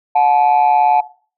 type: tone pair together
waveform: sine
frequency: 727.4 / 865 Hz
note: F#5 / A5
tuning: -30 / -30 cents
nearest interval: minor third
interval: 300 cents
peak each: -10 dBFS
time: 0.15-1.01 s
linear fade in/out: 10 ms
effects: noise-tail reverb RT60 0.4 s tail -18 dB re dry + tanh soft clip ceiling -6 dBFS